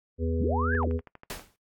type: harmonic tone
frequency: 82.1 Hz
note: E2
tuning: 6 cents flat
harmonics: 1 / 3 / 5 / 6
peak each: -27 / -32 / -34 / -35 dBFS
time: 0.18-1.01 s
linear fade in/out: 50 ms
type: linear two-way sweep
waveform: sine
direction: up then down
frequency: 66 to 1760 to 66 Hz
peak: -28 dBFS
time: 0.39-0.89 s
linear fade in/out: 20 ms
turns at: 0.76 s
type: click train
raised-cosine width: 0.5 ms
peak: -30 dBFS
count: 9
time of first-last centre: 0.75-1.395 s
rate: 12.4 Hz
type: noise with exponential decay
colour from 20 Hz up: pink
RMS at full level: -33 dBFS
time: 1.3-1.56 s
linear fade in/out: 1 ms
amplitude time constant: 55 ms
effects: noise-tail reverb RT60 0.1 s tail -21 dB re dry + AAC 64 kbps